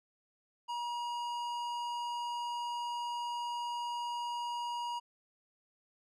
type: tone with tanh clipping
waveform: sine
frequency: 955 Hz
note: A#5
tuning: 42 cents sharp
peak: -37 dBFS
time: 0.68-5 s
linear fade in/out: 20 ms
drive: 14 dB
effects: none